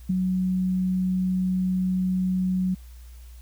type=tone with ADSR envelope; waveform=sine; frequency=185 Hz; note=F#3; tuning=in tune; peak=-17 dBFS; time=0.09-2.75 s; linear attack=12 ms; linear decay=6 ms; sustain=-4 dB; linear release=13 ms; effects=added 60 Hz sine -41 dBFS peak until 3.41 s + white hiss -57 dBFS RMS until 3.41 s